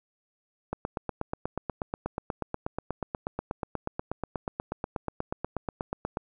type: click train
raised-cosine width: 1 ms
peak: -16 dBFS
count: 46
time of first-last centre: 0.73-6.171 s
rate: 8.27 Hz
effects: none